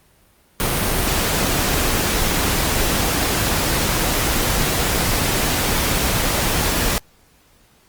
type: noise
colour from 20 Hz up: pink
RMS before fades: -19 dBFS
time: 0.6-6.98 s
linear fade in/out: 0 ms
effects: pink hiss -55 dBFS RMS until 7.88 s + Opus 32 kbps